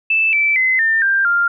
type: tone with pitch steps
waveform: sine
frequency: 2637 / 2322 / 2045 / 1801.1 / 1586.2 / 1396.9 Hz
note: E7 / D7 / C7 / A6 / G6 / F6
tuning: 0 / -20 / -40 / +40 / +20 / 0 cents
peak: -12 dBFS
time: 0.1-1.48 s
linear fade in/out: 5 ms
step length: 230 ms
effects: none